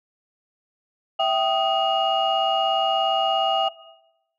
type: tone cluster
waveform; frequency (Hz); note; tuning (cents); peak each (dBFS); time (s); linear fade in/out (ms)
sine; 659 / 776 / 1244 / 2864; E5 / G5 / D#6 / F7; -1 / -18 / -1 / +43; -22 / -21 / -28 / -24; 1.19-3.69; 10
effects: noise-tail reverb RT60 0.9 s tail -18 dB re dry + tanh soft clip ceiling -11 dBFS